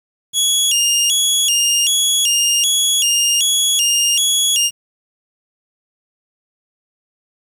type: tone with vibrato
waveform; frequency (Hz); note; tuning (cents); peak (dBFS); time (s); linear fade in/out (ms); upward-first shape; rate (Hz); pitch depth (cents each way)
20% pulse; 3078; G7; -32; -7; 0.33-4.71; 50; square; 1.3; 150
effects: 7-bit